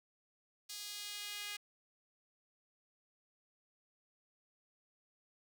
sawtooth tone with high-pass filter sweep, 411.9 Hz, G#4, 14 cents flat, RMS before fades -45 dBFS, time 0.69-1.57 s, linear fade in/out 10 ms, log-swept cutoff 4500 to 2400 Hz, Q 1.4, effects none

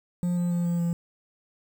triangle tone with pitch steps, 176.4 / 174.98 / 173.57 / 172.17 / 170.79 Hz, F3 / F3 / F3 / F3 / F3, +18 / +4 / -10 / -24 / -38 cents, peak -21 dBFS, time 0.23-0.93 s, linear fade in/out 0 ms, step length 140 ms, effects 8-bit

